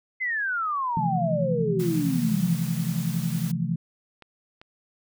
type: exponential sweep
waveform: sine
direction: down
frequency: 2093 to 164.81 Hz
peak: -24 dBFS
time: 0.2-2.55 s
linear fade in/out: 20 ms
type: chord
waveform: sine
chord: F major seventh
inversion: second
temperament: just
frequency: 130.96 / 163.7 / 174.61 / 218.3 Hz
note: C3 / E3 / F3 / A3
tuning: +2 / -12 / 0 / -13 cents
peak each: -31 / -27 / -29 / -33 dBFS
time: 0.97-3.76 s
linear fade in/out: 2 ms
type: noise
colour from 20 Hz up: white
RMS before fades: -40 dBFS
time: 1.79-3.52 s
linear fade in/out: 10 ms
type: clicks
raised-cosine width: 0.3 ms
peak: -30 dBFS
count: 3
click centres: 2.666 / 4.223 / 4.615 s
effects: none